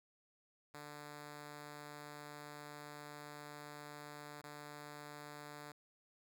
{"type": "tone with dropouts", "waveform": "5% pulse", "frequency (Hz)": 147.5, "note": "D3", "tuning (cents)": 8, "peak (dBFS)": -38, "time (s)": [0.74, 5.72], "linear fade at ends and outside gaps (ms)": 5, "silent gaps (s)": [4.416, 4.438], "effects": []}